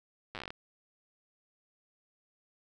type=slowing click train; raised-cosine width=0.3 ms; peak=-24 dBFS; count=11; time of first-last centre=0.35-0.505 s; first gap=8 ms; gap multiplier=1.14; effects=none